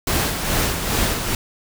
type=noise with tremolo; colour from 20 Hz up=pink; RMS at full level=-19 dBFS; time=0.07-1.35 s; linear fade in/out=2 ms; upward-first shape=sine; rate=2.4 Hz; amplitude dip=50%; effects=none